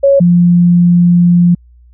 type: tone pair in turn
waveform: sine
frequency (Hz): 554.4 / 174.63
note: C#5 / F3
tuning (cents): 0 / 0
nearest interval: octave + minor sixth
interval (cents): 2000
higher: first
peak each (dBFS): -4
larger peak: neither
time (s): 0.03-0.2 / 0.2-1.55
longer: second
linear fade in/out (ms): 10
effects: added 60 Hz sine -39 dBFS peak until 1.93 s